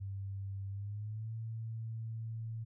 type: tone with pitch glide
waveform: sine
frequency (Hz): 98 to 112.57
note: G2 to A2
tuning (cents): 0 to +40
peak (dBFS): -38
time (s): 0-2.65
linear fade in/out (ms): 20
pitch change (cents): +240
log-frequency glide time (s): 0.69-1.33
effects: none